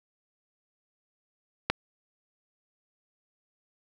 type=click; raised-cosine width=0.3 ms; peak=-7 dBFS; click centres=1.7 s; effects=8-bit